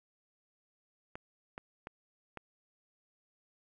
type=clicks; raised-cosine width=0.5 ms; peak=-27 dBFS; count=4; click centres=1.155 / 1.579 / 1.871 / 2.373 s; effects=11-bit